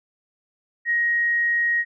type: tone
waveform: sine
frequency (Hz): 1883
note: A#6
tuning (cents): +17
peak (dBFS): -18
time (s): 0.85-1.85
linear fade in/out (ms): 50
effects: none